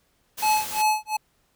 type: noise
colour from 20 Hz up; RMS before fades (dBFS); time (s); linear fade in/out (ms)
white; -33; 0.37-0.83; 20
type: tone with tremolo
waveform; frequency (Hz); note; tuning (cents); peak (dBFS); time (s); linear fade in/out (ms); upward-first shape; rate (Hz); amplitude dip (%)
square; 858; A5; -44; -18; 0.42-1.17; 10; sine; 2.8; 100
effects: pink hiss -67 dBFS RMS until 1.55 s